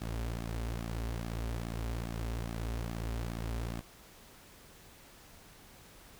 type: tone with flanger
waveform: sawtooth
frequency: 57 Hz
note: A#1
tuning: 38 cents flat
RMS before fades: -37 dBFS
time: 0.01-3.81 s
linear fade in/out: 5 ms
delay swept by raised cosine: 2 to 6.3 ms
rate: 2.4 Hz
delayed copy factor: -0.8
effects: pink hiss -56 dBFS RMS until 6.19 s